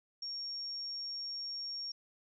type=tone; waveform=sine; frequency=5540 Hz; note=F8; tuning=15 cents flat; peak=-38 dBFS; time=0.22-1.92 s; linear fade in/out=5 ms; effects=none